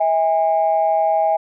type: tone pair together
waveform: sine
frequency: 646 / 814 Hz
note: E5 / G#5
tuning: -35 / -35 cents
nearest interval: major third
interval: 400 cents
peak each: -16 dBFS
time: 0-1.37 s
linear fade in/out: 10 ms
effects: tanh soft clip ceiling -7 dBFS